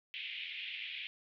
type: band-pass noise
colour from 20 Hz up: pink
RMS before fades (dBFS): -43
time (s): 0.14-1.07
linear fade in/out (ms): 0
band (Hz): 2200 to 3400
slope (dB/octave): 48
effects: none